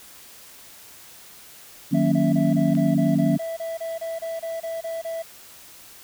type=chord; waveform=sine; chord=D# minor seventh; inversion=none; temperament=equal; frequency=155.56 / 185 / 233.1 / 277.2 Hz; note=D#3 / F#3 / A#3 / C#4; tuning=0 / 0 / 0 / 0 cents; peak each=-23 / -23 / -23 / -22 dBFS; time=1.91-3.38 s; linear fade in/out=20 ms
type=tone bursts; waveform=triangle; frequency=659.3 Hz; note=E5; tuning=in tune; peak=-25 dBFS; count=16; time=1.94-5.225 s; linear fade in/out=10 ms; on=180 ms; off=27 ms
type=click; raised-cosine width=0.3 ms; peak=-25 dBFS; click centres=2.752 s
effects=white hiss -46 dBFS RMS until 6.03 s